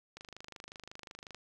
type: click train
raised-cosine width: 0.2 ms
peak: -29 dBFS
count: 31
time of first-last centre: 0.17-1.346 s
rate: 25.5 Hz
effects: 11-bit